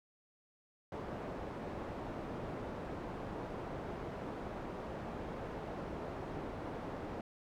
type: low-pass noise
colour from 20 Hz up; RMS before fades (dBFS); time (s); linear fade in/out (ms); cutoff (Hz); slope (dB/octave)
white; -43; 0.92-7.21; 2; 650; 12
effects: none